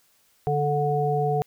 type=harmonic tone; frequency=146.4 Hz; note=D3; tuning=5 cents flat; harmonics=1 / 3 / 5; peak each=-25 / -25 / -25 dBFS; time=0.47-1.42 s; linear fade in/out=0 ms; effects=white hiss -63 dBFS RMS until 1.46 s